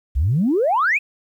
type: exponential sweep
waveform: sine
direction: up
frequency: 58.27 to 2629 Hz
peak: -14 dBFS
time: 0.15-0.99 s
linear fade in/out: 20 ms
effects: tanh soft clip ceiling -10 dBFS + 9-bit